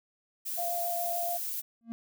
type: noise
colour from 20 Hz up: violet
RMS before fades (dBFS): -35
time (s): 0.45-1.62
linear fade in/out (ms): 20
type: tone with vibrato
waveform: sine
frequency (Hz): 692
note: F5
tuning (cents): -16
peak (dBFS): -31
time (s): 0.57-1.38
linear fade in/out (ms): 20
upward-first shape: square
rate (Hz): 7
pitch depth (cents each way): 8
type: tone with exponential growth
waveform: triangle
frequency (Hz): 230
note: A#3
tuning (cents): -23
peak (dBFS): -29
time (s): 1.81-1.92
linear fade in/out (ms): 0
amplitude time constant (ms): 22
effects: none